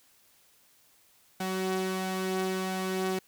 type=tone pair together; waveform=sawtooth; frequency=188.2 / 374.9 Hz; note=F#3 / F#4; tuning=+30 / +23 cents; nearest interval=octave; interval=1193 cents; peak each=-28 dBFS; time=1.4-3.19 s; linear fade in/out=5 ms; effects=white hiss -63 dBFS RMS until 3.27 s